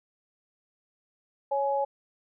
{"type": "tone pair together", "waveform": "sine", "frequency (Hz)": [554.4, 839.1], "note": ["C#5", "G#5"], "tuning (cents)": [0, 18], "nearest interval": "perfect fifth", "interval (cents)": 718, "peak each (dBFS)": -27, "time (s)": [1.51, 1.85], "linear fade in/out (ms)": 10, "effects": []}